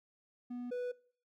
triangle tone pair in turn, 244.9 / 493.2 Hz, B3 / B4, -14 / -2 cents, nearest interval octave, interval 1212 cents, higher second, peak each -37 / -33 dBFS, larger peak second, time 0.5-0.71 / 0.71-0.92 s, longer neither, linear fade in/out 10 ms, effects noise-tail reverb RT60 0.5 s tail -22 dB re dry

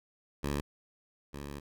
10% pulse tone pair in turn, 71.5 / 71.19 Hz, D2 / C#2, -46 / +47 cents, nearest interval unison, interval 7 cents, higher first, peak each -23 / -32 dBFS, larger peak first, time 0.43-0.61 / 1.33-1.6 s, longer second, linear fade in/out 10 ms, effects none

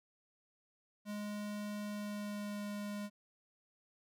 square tone with pitch glide, 207.7 to 205.7 Hz, G#3 to G#3, 0 to -16 cents, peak -40 dBFS, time 1.05-3.1 s, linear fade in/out 50 ms, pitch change -16 cents, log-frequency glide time 1.83-2.65 s, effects none

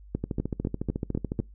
two click trains, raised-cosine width 3 ms, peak -16 / -14 dBFS, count 17 / 6, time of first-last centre 0.24-1.391 / 0.15-1.4 s, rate 13.9 / 4 Hz, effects noise-tail reverb RT60 0.2 s tail -25 dB re dry + added 50 Hz sine -46 dBFS peak until 1.54 s

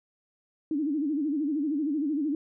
sine tone with vibrato, 295.9 Hz, D4, 13 cents sharp, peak -25 dBFS, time 0.71-2.35 s, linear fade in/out 2 ms, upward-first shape sine, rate 13 Hz, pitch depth 140 cents each way, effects none

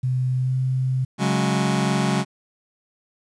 sine tone with pitch glide, 127.9 to 129.91 Hz, C3 to C3, -39 to -12 cents, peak -19 dBFS, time 0.03-1.05 s, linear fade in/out 10 ms, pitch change +27 cents, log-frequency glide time 0.33-0.57 s
sawtooth chord, C# suspended fourth, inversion none, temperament just, 138.59 / 184.79 / 207.9 Hz, C#3 / F#3 / G#3, 0 / -2 / +2 cents, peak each -19 dBFS, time 1.18-2.25 s, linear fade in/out 50 ms
effects resampled to 22050 Hz + 9-bit

